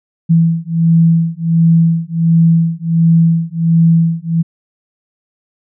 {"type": "beating tone pair", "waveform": "sine", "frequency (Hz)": [164.8, 166.2], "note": ["E3", "E3"], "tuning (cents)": [0, 15], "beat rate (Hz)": 1.4, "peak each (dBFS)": -11, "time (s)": [0.29, 4.43], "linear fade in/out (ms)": 20, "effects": []}